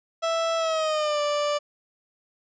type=tone with pitch glide; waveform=30% pulse; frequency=659.3 to 587.4 Hz; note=E5 to D5; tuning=0 to 0 cents; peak=-20 dBFS; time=0.22-1.59 s; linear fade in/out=20 ms; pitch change=-200 cents; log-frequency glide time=0.57-1.21 s; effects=resampled to 16000 Hz